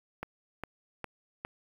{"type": "click train", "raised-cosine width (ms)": 0.5, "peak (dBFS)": -21, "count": 4, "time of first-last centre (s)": [0.23, 1.45], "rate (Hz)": 2.46, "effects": ["8-bit"]}